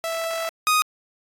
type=tone pair in turn; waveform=sawtooth; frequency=659.3 / 1244.6 Hz; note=E5 / D#6; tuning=0 / 0 cents; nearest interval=major seventh; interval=1100 cents; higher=second; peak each=-21 / -13 dBFS; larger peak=second; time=0.04-0.49 / 0.67-0.82 s; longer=first; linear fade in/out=0 ms; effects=AAC 48 kbps